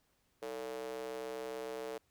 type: tone with high-pass filter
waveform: square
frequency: 63.6 Hz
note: C2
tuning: 48 cents flat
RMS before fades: -42 dBFS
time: 0.42-1.98 s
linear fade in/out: 5 ms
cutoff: 470 Hz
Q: 4.1
effects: pink hiss -75 dBFS RMS until 2.1 s